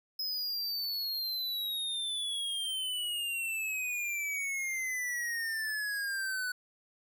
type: exponential sweep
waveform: square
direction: down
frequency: 5120 to 1480 Hz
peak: -33 dBFS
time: 0.19-6.52 s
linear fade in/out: 5 ms
effects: none